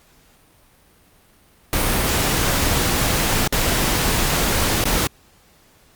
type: noise with dropouts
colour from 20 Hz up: pink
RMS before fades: -19 dBFS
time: 1.73-5.07 s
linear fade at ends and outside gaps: 1 ms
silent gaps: 3.476-3.525 / 4.84-4.854 s
effects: pink hiss -54 dBFS RMS until 5.95 s + Opus 48 kbps